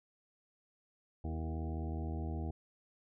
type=harmonic tone with a mistuned harmonic; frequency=79.3 Hz; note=D#2; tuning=33 cents sharp; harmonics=1 / 2 / 3 / 4 / 5 / 6 / 8 / 9 / 10; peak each=-37 / -45 / -46 / -46 / -52 / -54 / -56 / -52 / -55 dBFS; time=1.24-2.51 s; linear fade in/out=5 ms; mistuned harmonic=4; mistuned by=+31 cents; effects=none